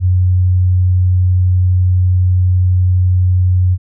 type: tone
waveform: sine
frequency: 91.2 Hz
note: F#2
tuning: 24 cents flat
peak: -8 dBFS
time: 0-3.78 s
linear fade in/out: 50 ms
effects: none